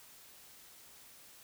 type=silence; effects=white hiss -57 dBFS RMS until 1.43 s